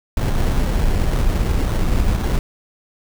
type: noise with sample-and-hold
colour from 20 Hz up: brown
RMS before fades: -17 dBFS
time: 0.17-2.39 s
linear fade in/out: 2 ms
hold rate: 2450 Hz
effects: none

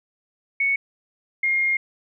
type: tone pair in turn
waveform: sine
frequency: 2217 / 2131 Hz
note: C#7 / C7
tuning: 0 / +31 cents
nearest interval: minor second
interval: 69 cents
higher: first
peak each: -18 / -18 dBFS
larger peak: neither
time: 0.6-0.76 / 1.43-1.77 s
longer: second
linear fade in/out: 5 ms
effects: none

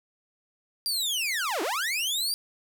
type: linear two-way sweep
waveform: sawtooth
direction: down then up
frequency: 4813 to 293.7 to 4813 Hz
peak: -23 dBFS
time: 0.86-2.34 s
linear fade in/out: 0 ms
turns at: 1.62 s
effects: 9-bit

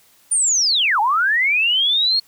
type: linear two-way sweep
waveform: sine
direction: down then up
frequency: 9340 to 800 to 4355 Hz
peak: -14 dBFS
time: 0.31-2.2 s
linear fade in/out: 10 ms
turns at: 1 s
effects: white hiss -54 dBFS RMS until 2.27 s

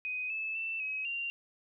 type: tone with pitch steps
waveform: sine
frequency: 2504 / 2613 / 2664 / 2551 / 2771 Hz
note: D#7 / E7 / E7 / D#7 / F7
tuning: +10 / -16 / +18 / +43 / -14 cents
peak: -33 dBFS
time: 0.05-1.3 s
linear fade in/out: 0 ms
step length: 250 ms
effects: none

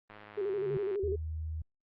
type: click train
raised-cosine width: 0.3 ms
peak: -31 dBFS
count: 91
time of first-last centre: 0.1-0.957 s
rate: 105 Hz
type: tone with vibrato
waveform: sine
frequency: 396.2 Hz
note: G4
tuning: 18 cents sharp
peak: -30 dBFS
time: 0.37-1.16 s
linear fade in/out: 10 ms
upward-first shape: square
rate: 12 Hz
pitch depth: 72 cents each way
type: tone with exponential growth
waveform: sine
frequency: 142.9 Hz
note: D3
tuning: 47 cents flat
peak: -32 dBFS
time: 0.43-0.77 s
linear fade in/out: 0 ms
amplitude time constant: 72 ms
type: tone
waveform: sine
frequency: 79 Hz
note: D#2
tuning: 27 cents sharp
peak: -34 dBFS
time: 1.03-1.62 s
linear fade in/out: 5 ms
effects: low-pass 2000 Hz 12 dB/octave + Opus 24 kbps

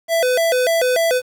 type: tone with vibrato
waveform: square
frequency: 578 Hz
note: D5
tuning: 28 cents flat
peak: -15 dBFS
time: 0.08-1.22 s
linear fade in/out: 50 ms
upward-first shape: square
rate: 3.4 Hz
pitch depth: 240 cents each way
effects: 8-bit

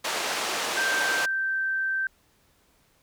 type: band-pass noise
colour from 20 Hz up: pink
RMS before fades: -29 dBFS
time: 0.04-1.26 s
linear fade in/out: 10 ms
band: 560 to 7300 Hz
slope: 12 dB/octave
type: tone with pitch glide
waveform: sine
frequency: 1568 to 1558.1 Hz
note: G6 to G6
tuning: 0 to -11 cents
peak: -24 dBFS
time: 0.77-2.07 s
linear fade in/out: 2 ms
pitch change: -11 cents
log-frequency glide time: 0.96-1.57 s
effects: pink hiss -64 dBFS RMS until 3.02 s

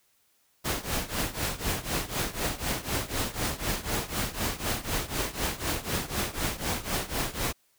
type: noise with tremolo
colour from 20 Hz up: pink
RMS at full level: -27 dBFS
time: 0.64-7.53 s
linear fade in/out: 20 ms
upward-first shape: triangle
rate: 4 Hz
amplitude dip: 90%
effects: white hiss -68 dBFS RMS until 7.78 s

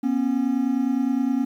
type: tone pair together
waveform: triangle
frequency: 242.5 / 272.2 Hz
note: B3 / C#4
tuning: -31 / -31 cents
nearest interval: major second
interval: 200 cents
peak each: -21 / -20 dBFS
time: 0.03-1.45 s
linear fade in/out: 10 ms
effects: 9-bit

